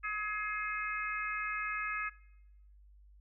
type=harmonic tone with a mistuned harmonic; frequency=423.8 Hz; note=G#4; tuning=35 cents sharp; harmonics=3 / 4 / 5 / 6; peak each=-38 / -39 / -40 / -41 dBFS; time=0.03-2.1 s; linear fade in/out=20 ms; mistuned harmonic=4; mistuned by=-21 cents; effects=noise-tail reverb RT60 0.9 s tail -20 dB re dry + added 50 Hz sine -56 dBFS peak until 3.2 s